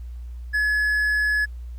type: tone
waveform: triangle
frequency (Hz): 1700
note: G#6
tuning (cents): +40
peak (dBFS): -17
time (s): 0.53-1.46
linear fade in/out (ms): 20
effects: added 60 Hz sine -32 dBFS peak until 1.78 s + pink hiss -62 dBFS RMS until 1.78 s